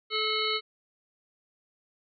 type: harmonic tone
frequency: 432.8 Hz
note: A4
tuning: 29 cents flat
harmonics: 1 / 3 / 5 / 7 / 9 / 10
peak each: -33 / -33 / -33 / -33 / -33 / -33 dBFS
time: 0.1-0.61 s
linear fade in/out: 50 ms
effects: none